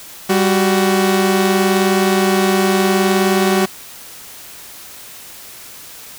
sawtooth tone pair together, 196 / 372.7 Hz, G3 / F#4, 0 / +13 cents, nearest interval major seventh, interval 1113 cents, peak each -11 dBFS, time 0.29-3.66 s, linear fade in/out 10 ms, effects white hiss -36 dBFS RMS until 6.18 s

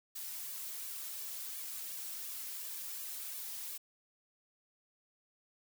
blue noise with flanger, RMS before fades -43 dBFS, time 0.15-3.78 s, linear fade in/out 10 ms, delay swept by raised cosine 1.7 to 3.3 ms, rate 2.8 Hz, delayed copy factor +0.75, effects none

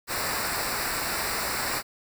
pink noise with comb filter, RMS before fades -29 dBFS, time 0.07-1.83 s, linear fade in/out 50 ms, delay 0.31 ms, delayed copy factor -0.75, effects none

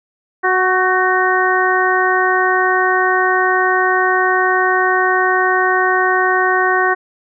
harmonic tone with a mistuned harmonic, 370 Hz, F#4, in tune, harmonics 1 / 2 / 3 / 4 / 5, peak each -18 / -18 / -18 / -18 / -18 dBFS, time 0.43-6.95 s, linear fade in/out 20 ms, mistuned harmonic 4, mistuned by +36 cents, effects none

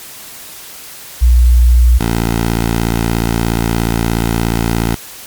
sine / 10% pulse tone pair in turn, 60.3 / 56.92 Hz, B1 / A#1, -41 / -41 cents, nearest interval minor second, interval 100 cents, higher first, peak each -4 dBFS, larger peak neither, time 1.21-1.99 / 1.99-4.96 s, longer second, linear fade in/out 20 ms, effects white hiss -32 dBFS RMS until 5.26 s + MP3 96 kbps

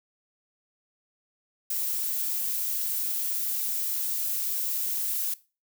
violet noise, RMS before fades -29 dBFS, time 1.7-5.34 s, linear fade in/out 5 ms, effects noise-tail reverb RT60 0.3 s tail -18 dB re dry

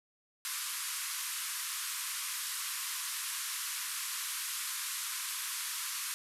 white band-pass noise, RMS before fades -38 dBFS, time 0.45-6.14 s, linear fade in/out 0 ms, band 980 to 13000 Hz, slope 96 dB/octave, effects none

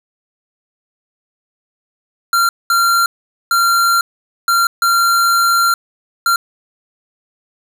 square tone bursts at uneven times, 1378 Hz, F6, 24 cents flat, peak -11 dBFS, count 6, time 2.33-2.49 / 2.7-3.06 / 3.51-4.01 / 4.48-4.67 / 4.82-5.74 / 6.26-6.36 s, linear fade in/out 2 ms, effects none

